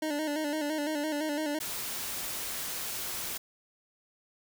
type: tone with vibrato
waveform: 25% pulse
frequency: 301.2 Hz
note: D4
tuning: 44 cents sharp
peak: -26 dBFS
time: 0.02-1.59 s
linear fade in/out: 5 ms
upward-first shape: square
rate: 5.9 Hz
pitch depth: 59 cents each way
type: noise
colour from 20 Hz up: white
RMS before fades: -36 dBFS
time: 1.6-3.38 s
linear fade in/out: 10 ms
effects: none